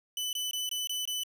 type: tone bursts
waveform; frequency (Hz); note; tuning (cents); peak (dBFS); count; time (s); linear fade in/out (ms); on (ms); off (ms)
sawtooth; 2997; F#7; +22; -28; 6; 0.17-1.235; 2; 160; 21
effects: none